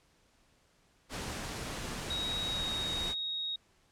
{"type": "noise", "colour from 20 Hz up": "pink", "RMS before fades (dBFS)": -39, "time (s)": [1.09, 3.15], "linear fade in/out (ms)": 50}
{"type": "tone with pitch glide", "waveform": "sine", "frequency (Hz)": [3800, 3763], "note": ["A#7", "A#7"], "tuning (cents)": [33, 16], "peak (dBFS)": -33, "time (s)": [2.1, 3.56], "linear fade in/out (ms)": 5, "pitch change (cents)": -17, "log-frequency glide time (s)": [2.45, 2.7]}
{"effects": ["pink hiss -68 dBFS RMS until 3.91 s", "low-pass 9000 Hz 12 dB/octave"]}